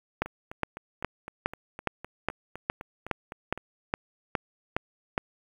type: two click trains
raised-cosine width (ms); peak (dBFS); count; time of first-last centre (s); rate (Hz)
0.5; -10 / -23; 13 / 14; 0.22-5.179 / 0.26-3.576; 2.42 / 3.92
effects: 8-bit